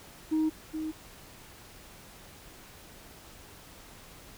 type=tone with echo; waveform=sine; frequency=313.5 Hz; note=D#4; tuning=13 cents sharp; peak=-22 dBFS; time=0.31-0.5 s; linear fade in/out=20 ms; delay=420 ms; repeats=1; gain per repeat=-9 dB; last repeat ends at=0.92 s; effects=tanh soft clip ceiling -22 dBFS + pink hiss -51 dBFS RMS until 4.37 s